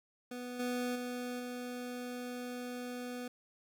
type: tone with level steps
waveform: 25% pulse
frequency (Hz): 246.9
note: B3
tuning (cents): 0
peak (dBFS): -37 / -30 / -34 / -36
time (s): 0.31-3.28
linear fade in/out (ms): 5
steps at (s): 0.59 / 0.95 / 1.39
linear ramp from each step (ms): 10
effects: none